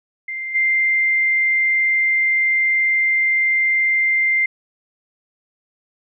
sine tone with level steps, 2093 Hz, C7, in tune, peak -24 / -14 dBFS, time 0.28-4.46 s, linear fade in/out 5 ms, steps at 0.54 s, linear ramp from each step 20 ms, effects none

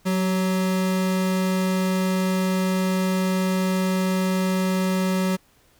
square tone pair together, 185.84 / 381.9 Hz, F#3 / G4, +8 / -45 cents, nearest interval octave, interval 1247 cents, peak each -21 / -31 dBFS, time 0.05-5.37 s, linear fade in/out 20 ms, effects pink hiss -59 dBFS RMS until 5.79 s

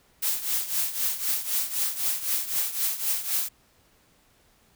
blue noise with tremolo, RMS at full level -24 dBFS, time 0.22-3.49 s, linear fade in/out 10 ms, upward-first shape triangle, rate 3.9 Hz, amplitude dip 80%, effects pink hiss -62 dBFS RMS until 4.75 s

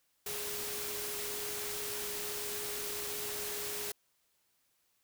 sine tone in noise, 415.3 Hz, G#4, in tune, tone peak -44 dBFS, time 0.26-3.92 s, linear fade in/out 5 ms, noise white, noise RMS -39 dBFS, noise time 0.26-3.92 s, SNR -8 dB, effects white hiss -75 dBFS RMS until 5.03 s

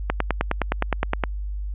click train, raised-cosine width 0.5 ms, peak -5 dBFS, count 12, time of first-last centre 0.1-1.238 s, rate 9.67 Hz, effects added 50 Hz sine -26 dBFS peak until 1.74 s + resampled to 8000 Hz

